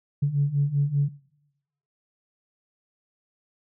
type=beating tone pair; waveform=sine; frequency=139.8 / 144.9 Hz; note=C#3 / D3; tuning=+15 / -23 cents; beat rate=5.1 Hz; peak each=-25 / -21 dBFS; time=0.22-1.09 s; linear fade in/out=10 ms; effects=noise-tail reverb RT60 0.9 s tail -21 dB re dry + tanh soft clip ceiling -13 dBFS